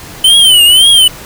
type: tone with vibrato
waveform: square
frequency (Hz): 3047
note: G7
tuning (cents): -50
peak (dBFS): -3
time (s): 0.24-1.08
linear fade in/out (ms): 5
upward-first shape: triangle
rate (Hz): 1.9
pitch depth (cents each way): 150
effects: pink hiss -29 dBFS RMS until 1.25 s